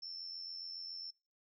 sine tone with amplitude modulation, 5360 Hz, E8, 28 cents sharp, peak -40 dBFS, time 0.02-1.11 s, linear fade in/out 10 ms, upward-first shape sine, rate 87.2 Hz, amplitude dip 50%, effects noise-tail reverb RT60 0.4 s tail -26 dB re dry

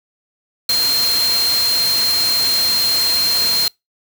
sine tone in noise, 4186 Hz, C8, in tune, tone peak -14 dBFS, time 0.69-3.68 s, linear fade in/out 2 ms, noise white, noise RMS -22 dBFS, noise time 0.69-3.68 s, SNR +5 dB, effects noise-tail reverb RT60 0.2 s tail -26 dB re dry

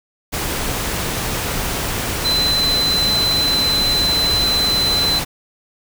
sine tone in noise, 4041 Hz, B7, 39 cents sharp, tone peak -15 dBFS, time 2.24-5.2 s, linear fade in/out 20 ms, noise pink, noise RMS -22 dBFS, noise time 0.32-5.25 s, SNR +4 dB, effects none

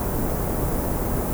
pink band-stop noise, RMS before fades -24 dBFS, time 0-1.33 s, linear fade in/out 0 ms, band 810 to 16000 Hz, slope 12 dB/octave, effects none

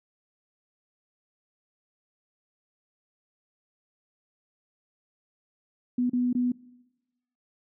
sine tone with dropouts, 246.9 Hz, B3, in tune, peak -22 dBFS, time 5.98-6.52 s, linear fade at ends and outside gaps 5 ms, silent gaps 6.097-6.132 / 6.33-6.35 s, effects noise-tail reverb RT60 1.0 s tail -21 dB re dry

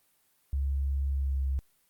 sine tone with pitch glide, 68.8 to 67.35 Hz, C#2 to C#2, -12 to -49 cents, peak -26 dBFS, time 0.53-1.59 s, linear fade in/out 0 ms, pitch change -37 cents, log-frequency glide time 1.11-1.42 s, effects white hiss -69 dBFS RMS until 1.89 s + Opus 32 kbps

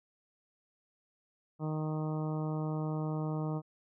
harmonic tone, 155 Hz, D#3, 6 cents flat, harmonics 1 / 2 / 3 / 4 / 5 / 6 / 7 / 8, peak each -33 / -39 / -43 / -45 / -47 / -49 / -50 / -51 dBFS, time 1.59-3.62 s, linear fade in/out 50 ms, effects none

